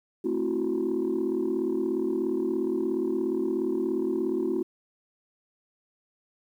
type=chord; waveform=sine; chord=F# half-diminished seventh; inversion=first; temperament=just; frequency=222 / 266.4 / 333 / 370 Hz; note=A3 / C4 / E4 / F#4; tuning=+16 / +31 / +18 / 0 cents; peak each=-33 / -31 / -28 / -27 dBFS; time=0.24-4.63 s; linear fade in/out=10 ms; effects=tanh soft clip ceiling -19 dBFS + 10-bit